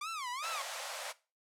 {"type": "tone with vibrato", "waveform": "sawtooth", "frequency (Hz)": 1142, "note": "D6", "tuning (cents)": -49, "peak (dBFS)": -34, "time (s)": [0.01, 0.62], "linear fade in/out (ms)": 5, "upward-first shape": "sine", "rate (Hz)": 2.6, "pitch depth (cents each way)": 280}
{"type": "high-pass noise", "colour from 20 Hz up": "pink", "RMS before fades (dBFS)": -41, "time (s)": [0.42, 1.13], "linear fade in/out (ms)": 20, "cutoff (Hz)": 520, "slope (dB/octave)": 96}
{"effects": ["noise-tail reverb RT60 0.3 s tail -18 dB re dry", "low-pass 10000 Hz 12 dB/octave"]}